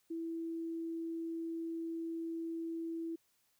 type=tone; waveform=sine; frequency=330 Hz; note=E4; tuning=2 cents sharp; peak=-37 dBFS; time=0.1-3.16 s; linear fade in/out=10 ms; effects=white hiss -75 dBFS RMS until 3.59 s